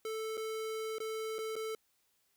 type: tone with dropouts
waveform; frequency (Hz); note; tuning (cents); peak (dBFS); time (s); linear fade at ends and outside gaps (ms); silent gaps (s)
square; 440; A4; 0; -37; 0.05-1.75; 2; 0.371-0.376 / 0.984-1.002 / 1.384-1.388 / 1.556-1.563
effects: white hiss -75 dBFS RMS until 2.36 s